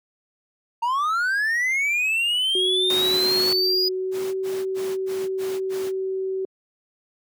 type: linear sweep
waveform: triangle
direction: up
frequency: 910 to 4960 Hz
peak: -18 dBFS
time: 0.82-3.89 s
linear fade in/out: 10 ms
type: tone with pitch glide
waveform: sine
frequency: 371.3 to 380.6 Hz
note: F#4 to F#4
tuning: +6 to +49 cents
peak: -23 dBFS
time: 2.55-6.45 s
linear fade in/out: 2 ms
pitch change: +43 cents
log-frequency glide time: 3.85-4.28 s
type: noise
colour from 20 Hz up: pink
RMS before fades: -29 dBFS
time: 2.9-3.53 s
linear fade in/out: 2 ms
type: noise bursts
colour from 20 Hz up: pink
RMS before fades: -37 dBFS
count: 6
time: 4.11-5.92 s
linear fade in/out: 50 ms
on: 230 ms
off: 86 ms
effects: high-pass 200 Hz 12 dB/octave